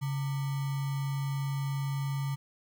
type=tone with sample-and-hold; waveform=sine; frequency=138.59 Hz; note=C#3; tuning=in tune; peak=-29 dBFS; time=0.01-2.36 s; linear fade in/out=20 ms; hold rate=1050 Hz; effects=none